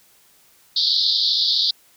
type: band-pass noise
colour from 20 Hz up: white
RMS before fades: -19 dBFS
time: 0.76-1.71 s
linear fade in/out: 5 ms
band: 3500 to 4900 Hz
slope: 96 dB/octave
effects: white hiss -55 dBFS RMS until 1.96 s